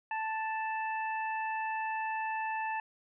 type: harmonic tone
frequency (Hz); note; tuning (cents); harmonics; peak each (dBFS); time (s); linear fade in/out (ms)
880; A5; 0; 1 / 2 / 3; -33 / -39 / -42; 0.11-2.8; 2
effects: none